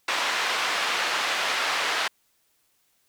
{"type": "band-pass noise", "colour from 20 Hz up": "pink", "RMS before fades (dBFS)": -26, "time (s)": [0.08, 2.08], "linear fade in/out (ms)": 5, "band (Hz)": [940, 4000], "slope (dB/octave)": 12, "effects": ["white hiss -68 dBFS RMS until 3.08 s"]}